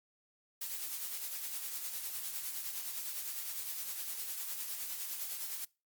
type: noise with tremolo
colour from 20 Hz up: blue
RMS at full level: -38 dBFS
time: 0.61-5.65 s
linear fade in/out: 5 ms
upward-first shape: triangle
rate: 9.8 Hz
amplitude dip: 50%
effects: noise-tail reverb RT60 0.3 s tail -25 dB re dry + Opus 48 kbps